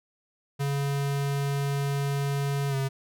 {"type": "tone with pitch glide", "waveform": "square", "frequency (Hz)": [140.5, 135.4], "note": ["C#3", "C#3"], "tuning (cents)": [24, -40], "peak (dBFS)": -26, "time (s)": [0.59, 2.89], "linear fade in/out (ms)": 20, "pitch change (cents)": -64, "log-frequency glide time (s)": [2.69, 2.75], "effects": []}